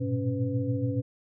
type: tone cluster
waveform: sine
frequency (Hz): 102.8 / 117.1 / 124.1 / 278.3 / 500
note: G#2 / A#2 / B2 / C#4 / B4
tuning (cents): -17 / +8 / +9 / +7 / +21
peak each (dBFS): -34 / -31 / -31 / -31 / -35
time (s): 0-1.02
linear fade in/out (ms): 20
effects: none